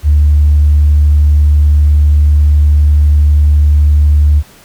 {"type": "tone", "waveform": "sine", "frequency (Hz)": 74, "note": "D2", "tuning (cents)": 14, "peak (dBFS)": -3, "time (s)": [0.03, 4.43], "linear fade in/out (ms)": 50, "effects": ["tanh soft clip ceiling 0 dBFS", "pink hiss -40 dBFS RMS until 4.64 s"]}